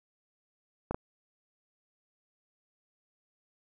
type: clicks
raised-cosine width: 1 ms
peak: -18 dBFS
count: 2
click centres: 0.91 / 0.945 s
effects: none